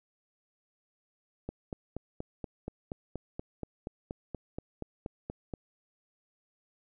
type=click train; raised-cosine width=2 ms; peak=-23 dBFS; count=18; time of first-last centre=1.49-5.538 s; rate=4.2 Hz; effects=none